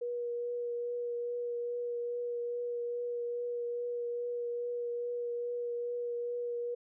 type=tone with vibrato; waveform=sine; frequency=480 Hz; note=B4; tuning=49 cents flat; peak=-33 dBFS; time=0.01-6.75 s; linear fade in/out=10 ms; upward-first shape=triangle; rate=2.4 Hz; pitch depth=15 cents each way; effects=none